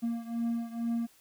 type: beating tone pair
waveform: triangle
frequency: 232 / 234.2 Hz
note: A#3 / A#3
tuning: -8 / +8 cents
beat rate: 2.2 Hz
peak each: -30 / -33 dBFS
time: 0.02-1.07 s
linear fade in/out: 20 ms
effects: white hiss -62 dBFS RMS until 1.2 s